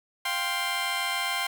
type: chord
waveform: 15% pulse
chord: F suspended second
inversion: none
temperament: just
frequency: 698.5 / 785.8 / 1047.7 Hz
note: F5 / G5 / C6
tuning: 0 / +4 / +2 cents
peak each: -28 / -26 / -24 dBFS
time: 0.25-1.47 s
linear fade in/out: 5 ms
effects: none